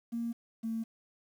triangle tone pair in turn, 233.1 / 225.6 Hz, A#3 / A3, 0 / +44 cents, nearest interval minor second, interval 56 cents, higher first, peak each -28 dBFS, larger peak neither, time 0.12-0.33 / 0.63-0.84 s, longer neither, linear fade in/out 20 ms, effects tanh soft clip ceiling -30 dBFS + 10-bit

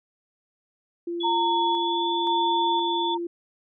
sine tone, 343.5 Hz, F4, 29 cents flat, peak -27 dBFS, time 1.07-3.27 s, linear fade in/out 5 ms
sine tone with pitch glide, 3400 to 3455 Hz, G#7 to A7, +40 to -32 cents, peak -29 dBFS, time 1.2-3.15 s, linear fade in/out 10 ms, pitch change +28 cents, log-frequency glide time 1.67-2.08 s
sine tone with tremolo, 919 Hz, A#5, 25 cents flat, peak -21 dBFS, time 1.23-3.18 s, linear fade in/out 20 ms, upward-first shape square, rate 0.96 Hz, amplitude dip 35%
effects none

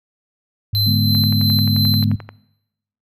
sine tone, 103.83 Hz, G#2, in tune, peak -17 dBFS, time 0.73-2.16 s, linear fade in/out 5 ms
square tone with tremolo, 4071 Hz, C8, 48 cents flat, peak -17 dBFS, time 0.75-2.04 s, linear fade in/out 0 ms, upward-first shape sine, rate 2.9 Hz, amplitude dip 40%
sine chord, G# diminished, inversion second, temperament equal with one note detuned, 146.83 / 207.7 / 244.5 Hz, D3 / G#3 / B3, 0 / 0 / -17 cents, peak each -22 / -20 / -23 dBFS, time 0.86-2.15 s, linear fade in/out 10 ms
click train, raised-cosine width 0.5 ms, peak -18 dBFS, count 14, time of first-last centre 1.15-2.29 s, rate 11.4 Hz
effects noise-tail reverb RT60 0.9 s tail -23 dB re dry

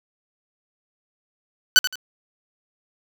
15% pulse tone with echo, 1498 Hz, F#6, 21 cents sharp, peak -3 dBFS, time 1.76-1.79 s, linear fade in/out 0 ms, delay 83 ms, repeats 2, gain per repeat -11 dB, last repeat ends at 1.956 s, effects none

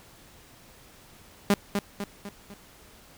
sawtooth tone with echo, 202 Hz, G#3, 48 cents flat, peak -14 dBFS, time 1.5-1.54 s, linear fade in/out 2 ms, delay 250 ms, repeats 4, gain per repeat -6 dB, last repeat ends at 2.54 s, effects pink hiss -53 dBFS RMS until 3.17 s

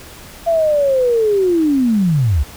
sine linear sweep, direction down, 682 to 60 Hz, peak -11 dBFS, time 0.46-2.44 s, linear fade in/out 20 ms, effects pink hiss -37 dBFS RMS until 2.56 s

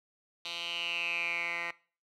10% pulse tone with band-pass filter sweep, 170.7 Hz, F3, 39 cents flat, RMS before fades -35 dBFS, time 0.45-1.71 s, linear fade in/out 2 ms, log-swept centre 3500 to 1900 Hz, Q 7.4, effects noise-tail reverb RT60 0.4 s tail -21 dB re dry

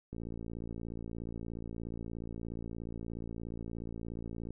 click train, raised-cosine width 3 ms, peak -29 dBFS, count 250, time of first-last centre 0.13-4.506 s, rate 56.9 Hz, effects none

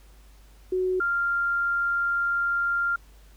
sine tone pair in turn, 370 / 1392.9 Hz, F#4 / F6, 0 / -5 cents, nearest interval octave + major seventh, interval 2295 cents, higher second, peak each -22 dBFS, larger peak neither, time 0.72-1 / 1-2.96 s, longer second, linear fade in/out 5 ms, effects added 50 Hz sine -49 dBFS peak until 3.36 s + pink hiss -59 dBFS RMS until 3.36 s

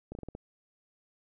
slowing click train, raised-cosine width 2 ms, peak -27 dBFS, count 6, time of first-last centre 0.12-0.351 s, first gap 31 ms, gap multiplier 1.2, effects none

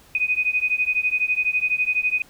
sine beating tone pair, 2489 / 2501 Hz, D#7 / D#7, 0 / +8 cents, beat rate 12 Hz, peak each -22 dBFS, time 0.15-2.22 s, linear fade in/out 2 ms, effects pink hiss -52 dBFS RMS until 2.29 s

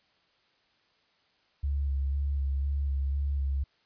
sine tone with vibrato, 69.5 Hz, C#2, 5 cents sharp, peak -26 dBFS, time 1.63-3.64 s, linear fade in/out 10 ms, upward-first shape square, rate 2 Hz, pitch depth 23 cents each way, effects white hiss -68 dBFS RMS until 3.85 s + resampled to 11025 Hz

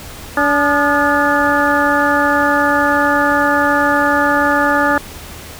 harmonic tone with a mistuned harmonic, 287.6 Hz, D4, 36 cents flat, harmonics 1 / 2 / 3 / 4 / 5 / 6, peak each -18 / -18 / -18 / -18 / -18 / -18 dBFS, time 0.37-4.98 s, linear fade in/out 2 ms, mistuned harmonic 4, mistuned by +90 cents, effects added 78 Hz sine -39 dBFS peak until 5.59 s + pink hiss -33 dBFS RMS until 5.59 s

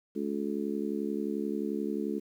harmonic tone, 71.4 Hz, D2, 48 cents flat, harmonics 3 / 4 / 5 / 6, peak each -34 / -35 / -36 / -37 dBFS, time 0.15-2.2 s, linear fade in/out 20 ms, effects 10-bit

